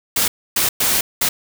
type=noise bursts at uneven times; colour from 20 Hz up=white; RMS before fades=-17 dBFS; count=4; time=0.16-0.28 / 0.56-0.69 / 0.8-1.01 / 1.21-1.29 s; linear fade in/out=5 ms; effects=none